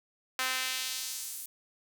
sawtooth tone with high-pass filter sweep, 258.4 Hz, C4, 21 cents flat, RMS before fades -35 dBFS, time 0.39-1.46 s, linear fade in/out 2 ms, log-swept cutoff 1400 to 11000 Hz, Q 0.97, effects none

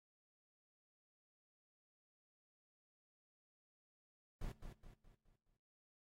brown noise with echo, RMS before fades -44 dBFS, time 4.41-4.52 s, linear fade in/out 5 ms, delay 210 ms, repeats 5, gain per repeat -7 dB, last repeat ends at 5.57 s, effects noise-tail reverb RT60 0.8 s tail -19 dB re dry + AAC 48 kbps

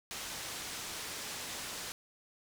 white low-pass noise, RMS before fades -42 dBFS, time 0.11-1.92 s, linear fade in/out 0 ms, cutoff 7600 Hz, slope 12 dB/octave, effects none

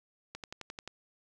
click train, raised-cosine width 0.2 ms, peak -24 dBFS, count 7, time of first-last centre 0.35-0.876 s, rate 11.4 Hz, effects none

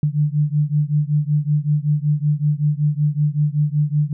sine beating tone pair, 146.5 / 151.8 Hz, D3 / D#3, -4 / -42 cents, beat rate 5.3 Hz, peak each -18 / -19 dBFS, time 0.03-4.13 s, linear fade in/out 2 ms, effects none

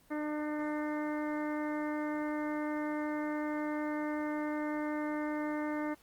harmonic tone, 300.9 Hz, D4, 42 cents sharp, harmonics 1 / 2 / 3 / 4 / 5 / 6 / 7, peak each -34 / -40 / -43 / -46 / -48 / -47 / -49 dBFS, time 0.1-5.95 s, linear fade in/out 20 ms, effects pink hiss -64 dBFS RMS until 6.02 s + Opus 24 kbps

